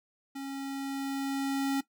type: tone with level ramp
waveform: square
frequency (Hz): 273.9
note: C#4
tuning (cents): -21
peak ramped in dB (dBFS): -37 to -27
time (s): 0.35-1.81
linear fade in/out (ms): 10
effects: noise-tail reverb RT60 0.1 s tail -17 dB re dry